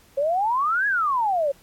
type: exponential two-way sweep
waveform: sine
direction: up then down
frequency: 538 to 1700 to 538 Hz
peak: -19 dBFS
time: 0.17-1.52 s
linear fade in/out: 10 ms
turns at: 0.87 s
effects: pink hiss -55 dBFS RMS until 1.62 s + AAC 64 kbps